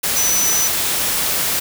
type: tone in noise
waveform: sine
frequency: 5980 Hz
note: F#8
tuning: 17 cents sharp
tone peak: -16 dBFS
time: 0.16-0.68 s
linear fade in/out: 10 ms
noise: white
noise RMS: -19 dBFS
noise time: 0.03-1.6 s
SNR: 0 dB
effects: none